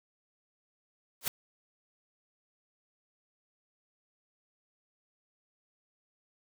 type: noise with exponential growth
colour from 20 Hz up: white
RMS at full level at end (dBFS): -25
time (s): 1.21-1.28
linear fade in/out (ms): 2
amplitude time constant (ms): 15
effects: none